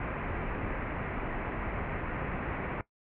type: low-pass noise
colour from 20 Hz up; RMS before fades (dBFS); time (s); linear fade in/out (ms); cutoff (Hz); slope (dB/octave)
pink; -35; 0-2.81; 2; 2400; 48
effects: noise-tail reverb RT60 0.1 s tail -18 dB re dry